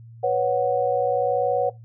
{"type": "chord", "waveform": "sine", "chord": "B suspended second", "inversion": "none", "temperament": "equal", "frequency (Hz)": [493.9, 554.4, 740], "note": ["B4", "C#5", "F#5"], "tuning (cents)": [0, 0, 0], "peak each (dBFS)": -23, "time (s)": [0.23, 1.7], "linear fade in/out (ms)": 10, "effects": ["noise-tail reverb RT60 0.2 s tail -20 dB re dry", "added 115 Hz sine -41 dBFS peak until 1.84 s"]}